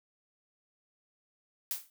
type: noise with exponential decay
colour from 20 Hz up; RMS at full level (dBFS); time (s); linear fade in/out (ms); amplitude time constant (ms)
blue; -30; 1.71-1.9; 1; 41
effects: none